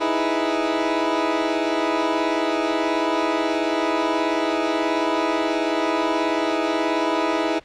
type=chord; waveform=20% pulse; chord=E major seventh; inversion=third; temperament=equal; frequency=311.1 / 329.6 / 415.3 / 493.9 Hz; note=D#4 / E4 / G#4 / B4; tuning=0 / 0 / 0 / 0 cents; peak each=-20 / -18 / -22 / -24 dBFS; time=0-7.6 s; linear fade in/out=20 ms; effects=pink hiss -51 dBFS RMS until 7.64 s + low-pass 4000 Hz 12 dB/octave